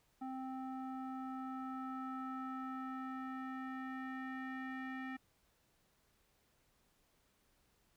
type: tone with low-pass filter sweep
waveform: square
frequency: 261.6 Hz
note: C4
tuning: in tune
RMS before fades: -44 dBFS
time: 0.21-5.17 s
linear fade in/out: 10 ms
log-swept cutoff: 980 to 2000 Hz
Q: 4
effects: pink hiss -75 dBFS RMS until 7.96 s